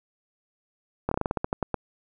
slowing click train, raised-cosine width 1 ms, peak -11 dBFS, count 12, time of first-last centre 1.09-1.743 s, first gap 24 ms, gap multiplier 1.17, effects none

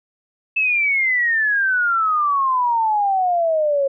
sine exponential sweep, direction down, 2637 to 542 Hz, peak -15 dBFS, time 0.56-3.88 s, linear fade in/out 10 ms, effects none

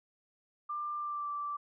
sine tone with pitch glide, 1190 to 1167.5 Hz, D6 to D6, +22 to -11 cents, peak -34 dBFS, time 0.69-1.57 s, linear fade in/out 10 ms, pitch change -33 cents, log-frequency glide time 0.97-1.29 s, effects none

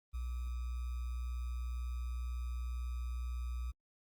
sine tone with sample-and-hold, 61 Hz, B1, 21 cents flat, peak -36 dBFS, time 0.13-3.72 s, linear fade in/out 20 ms, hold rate 1225 Hz, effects Opus 32 kbps

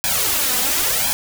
white noise with flanger, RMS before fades -19 dBFS, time 0.04-1.13 s, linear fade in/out 0 ms, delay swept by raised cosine 1.2 to 4 ms, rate 0.96 Hz, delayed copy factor +1, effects none

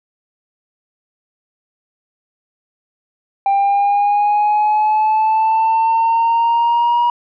sine linear sweep, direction up, 790 to 959 Hz, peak -9 dBFS, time 3.46-7.1 s, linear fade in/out 2 ms, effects tanh soft clip ceiling -10 dBFS

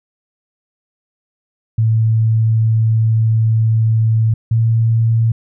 sine tone pair in turn, 111.6 / 113.68 Hz, A2 / A#2, +25 / -43 cents, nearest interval unison, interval 32 cents, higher second, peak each -10 dBFS, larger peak neither, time 1.78-4.34 / 4.51-5.32 s, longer first, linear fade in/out 5 ms, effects none

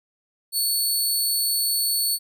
15% pulse tone, 4435 Hz, C#8, in tune, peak -14 dBFS, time 0.52-2.19 s, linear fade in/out 50 ms, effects none

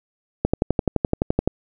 click train, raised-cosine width 2 ms, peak -4 dBFS, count 13, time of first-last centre 0.45-1.476 s, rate 11.7 Hz, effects none

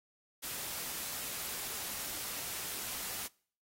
white noise, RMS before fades -40 dBFS, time 0.42-3.28 s, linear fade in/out 20 ms, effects noise-tail reverb RT60 0.5 s tail -24 dB re dry + AAC 48 kbps

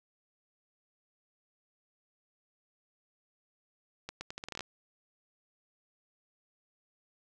accelerating click train, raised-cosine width 0.2 ms, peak -22 dBFS, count 11, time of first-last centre 4.09-4.607 s, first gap 120 ms, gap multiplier 0.79, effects none

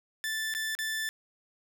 sawtooth tone with dropouts, 1760 Hz, A6, in tune, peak -27 dBFS, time 0.24-1.09 s, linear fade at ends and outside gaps 0 ms, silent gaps 0.539-0.549 / 0.751-0.789 s, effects none

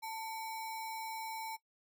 sine tone with sample-and-hold, 890 Hz, A5, 20 cents sharp, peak -39 dBFS, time 0.02-1.57 s, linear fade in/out 20 ms, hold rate 3150 Hz, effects noise-tail reverb RT60 0.1 s tail -17 dB re dry

